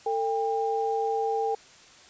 sine tone pair together, 448.4 / 799 Hz, A4 / G5, +33 / +33 cents, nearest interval minor seventh, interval 1000 cents, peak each -27 dBFS, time 0.06-1.55 s, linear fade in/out 5 ms, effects white hiss -52 dBFS RMS until 2.09 s + resampled to 16000 Hz

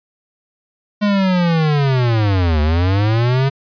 square linear two-way sweep, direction down then up, 210 to 73.42 to 138.9 Hz, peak -13 dBFS, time 1.01-3.5 s, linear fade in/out 20 ms, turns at 2.61 s, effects resampled to 11025 Hz

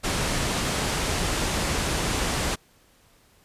pink low-pass noise, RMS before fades -26 dBFS, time 0.03-2.56 s, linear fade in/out 20 ms, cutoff 10000 Hz, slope 24 dB/octave, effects pink hiss -59 dBFS RMS until 3.44 s + resampled to 32000 Hz

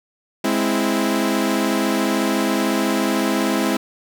sawtooth chord, Ab augmented, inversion none, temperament equal, 207.7 / 261.6 / 329.6 Hz, Ab3 / C4 / E4, 0 / 0 / 0 cents, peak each -18 dBFS, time 0.44-3.77 s, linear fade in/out 5 ms, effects none

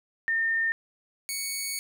sine / 10% pulse tone pair in turn, 1816 / 2227 Hz, A#6 / C#7, -46 / +7 cents, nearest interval major third, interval 353 cents, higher second, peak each -23 / -21 dBFS, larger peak second, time 0.28-0.72 / 1.29-1.79 s, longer second, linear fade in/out 0 ms, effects none

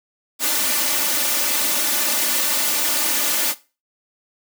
white noise with comb filter, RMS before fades -20 dBFS, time 0.39-3.55 s, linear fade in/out 50 ms, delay 3.4 ms, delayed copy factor +0.95, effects noise-tail reverb RT60 0.3 s tail -17 dB re dry + high-pass 200 Hz 12 dB/octave

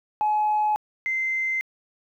sine tone pair in turn, 848 / 2076 Hz, G#5 / C7, +36 / -14 cents, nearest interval octave + major third, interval 1550 cents, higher second, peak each -18 / -22 dBFS, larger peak first, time 0.21-0.76 / 1.06-1.61 s, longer neither, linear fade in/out 0 ms, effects tanh soft clip ceiling -16 dBFS + 10-bit

